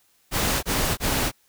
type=noise bursts; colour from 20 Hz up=pink; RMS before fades=-23 dBFS; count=3; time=0.31-1.318 s; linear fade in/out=50 ms; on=320 ms; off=24 ms; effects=white hiss -63 dBFS RMS until 1.48 s